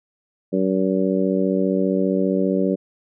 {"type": "harmonic tone", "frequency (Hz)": 95, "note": "F#2", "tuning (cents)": 46, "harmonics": [2, 3, 4, 5, 6], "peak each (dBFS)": [-21, -23, -24, -25, -26], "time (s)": [0.52, 2.76], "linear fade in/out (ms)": 20, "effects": []}